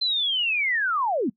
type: linear sweep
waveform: sine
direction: down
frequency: 4125 to 190 Hz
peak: -21 dBFS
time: 0.01-1.3 s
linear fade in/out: 10 ms
effects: noise-tail reverb RT60 0.1 s tail -23 dB re dry